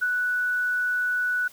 sine tone with ADSR envelope, 1480 Hz, F#6, in tune, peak -20 dBFS, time 0.01-1.48 s, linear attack 17 ms, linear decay 45 ms, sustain -2 dB, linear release 7 ms, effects white hiss -51 dBFS RMS until 1.52 s

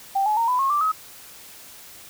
sine tone with pitch steps, 784 / 850 / 921.6 / 999.3 / 1083.4 / 1174.7 / 1273.6 Hz, G5 / G#5 / A#5 / B5 / C#6 / D6 / D#6, 0 / +40 / -20 / +20 / -40 / 0 / +40 cents, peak -18 dBFS, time 0.15-0.92 s, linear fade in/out 10 ms, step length 110 ms, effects white hiss -44 dBFS RMS until 2.09 s

